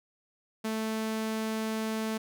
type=tone; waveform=sawtooth; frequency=220 Hz; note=A3; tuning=in tune; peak=-26 dBFS; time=0.64-2.18 s; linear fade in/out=10 ms; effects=none